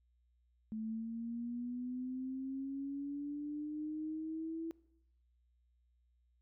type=linear sweep; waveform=sine; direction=up; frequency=216.9 to 329.6 Hz; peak=-38 dBFS; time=0.72-4.71 s; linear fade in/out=0 ms; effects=noise-tail reverb RT60 0.8 s tail -22 dB re dry + added 60 Hz sine -70 dBFS peak until 6.41 s